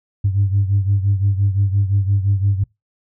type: beating tone pair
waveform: sine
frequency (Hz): 98 / 103.8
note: G2 / G#2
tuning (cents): 0 / 0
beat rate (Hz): 5.8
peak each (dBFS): -14 / -19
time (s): 0.24-2.64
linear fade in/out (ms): 10
effects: noise-tail reverb RT60 0.2 s tail -25 dB re dry + tanh soft clip ceiling -8 dBFS